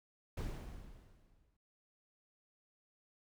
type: noise with exponential decay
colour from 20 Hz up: brown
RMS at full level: -37 dBFS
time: 0.37-1.57 s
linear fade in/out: 5 ms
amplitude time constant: 260 ms
effects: none